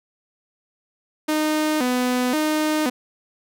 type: tone with vibrato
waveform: sawtooth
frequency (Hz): 277.2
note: C#4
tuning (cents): 0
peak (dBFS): -15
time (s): 1.28-2.9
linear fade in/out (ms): 10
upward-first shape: square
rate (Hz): 0.95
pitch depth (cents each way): 180
effects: none